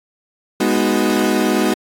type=chord; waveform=35% pulse; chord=G# minor seventh; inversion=none; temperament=equal; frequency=207.7 / 246.9 / 311.1 / 370 Hz; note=G#3 / B3 / D#4 / F#4; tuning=0 / 0 / 0 / 0 cents; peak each=-18 dBFS; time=0.6-1.74 s; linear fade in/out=5 ms; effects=AAC 64 kbps